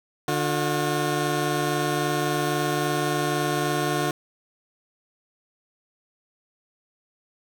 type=tone pair together; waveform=15% pulse; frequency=148.7 / 359.9 Hz; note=D3 / F#4; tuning=+22 / -48 cents; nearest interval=octave + minor third; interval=1530 cents; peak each=-19 dBFS; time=0.28-4.11 s; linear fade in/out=2 ms; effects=none